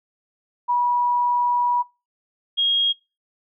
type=tone pair in turn; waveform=sine; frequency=971 / 3266 Hz; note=B5 / G#7; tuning=-30 / -30 cents; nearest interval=octave + major sixth; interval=2100 cents; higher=second; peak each=-17 dBFS; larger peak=neither; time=0.68-1.83 / 2.57-2.93 s; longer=first; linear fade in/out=20 ms; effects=noise-tail reverb RT60 0.3 s tail -25 dB re dry